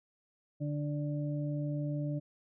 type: harmonic tone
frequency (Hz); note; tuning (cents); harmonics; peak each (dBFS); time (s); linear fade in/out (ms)
146.83; D3; 0; 1 / 2 / 4; -33 / -38 / -43; 0.6-2.2; 20
effects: none